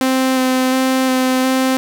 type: tone with vibrato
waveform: sawtooth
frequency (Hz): 259.5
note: C4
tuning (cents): -14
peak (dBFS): -9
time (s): 0.01-1.77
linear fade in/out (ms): 0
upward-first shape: square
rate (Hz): 1.4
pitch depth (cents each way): 11
effects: none